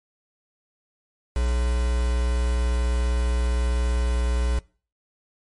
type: tone with quantisation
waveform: triangle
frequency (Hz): 60.7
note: B1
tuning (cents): -29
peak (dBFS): -18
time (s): 1.36-4.59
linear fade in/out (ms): 0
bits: 5
effects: noise-tail reverb RT60 0.4 s tail -23 dB re dry + MP3 48 kbps